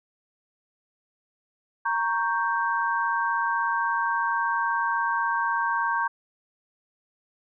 sine chord, G diminished, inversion first, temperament equal, 932.3 / 1108.7 / 1568 Hz, Bb5 / Db6 / G6, 0 / 0 / 0 cents, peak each -26 / -28 / -27 dBFS, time 1.85-6.08 s, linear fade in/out 10 ms, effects none

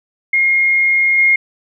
sine tone with level steps, 2140 Hz, C7, 38 cents sharp, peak -10 / -8 dBFS, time 0.33-1.36 s, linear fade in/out 5 ms, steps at 1.18 s, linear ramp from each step 5 ms, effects none

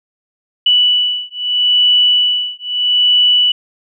sine beating tone pair, 2960 / 2960.78 Hz, F#7 / F#7, 0 / 0 cents, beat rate 0.78 Hz, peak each -13 dBFS, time 0.66-3.52 s, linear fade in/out 5 ms, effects none

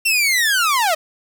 sawtooth linear sweep, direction down, 2742 to 603 Hz, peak -11 dBFS, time 0.05-0.95 s, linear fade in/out 10 ms, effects 7-bit

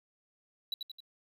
triangle tone with echo, 3931 Hz, B7, 9 cents flat, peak -30 dBFS, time 0.72-0.74 s, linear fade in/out 2 ms, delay 88 ms, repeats 3, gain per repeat -5 dB, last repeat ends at 1.004 s, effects none

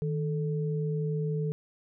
sine tone pair together, 155.56 / 436.7 Hz, D#3 / A4, 0 / -13 cents, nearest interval octave + tritone, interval 1787 cents, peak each -28 / -34 dBFS, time 0.02-1.52 s, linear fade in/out 0 ms, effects none

